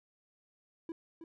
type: tone with echo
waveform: triangle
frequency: 329.6 Hz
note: E4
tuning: in tune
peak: -35 dBFS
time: 0.89-0.92 s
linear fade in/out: 2 ms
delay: 320 ms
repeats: 1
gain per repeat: -9 dB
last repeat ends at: 1.24 s
effects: none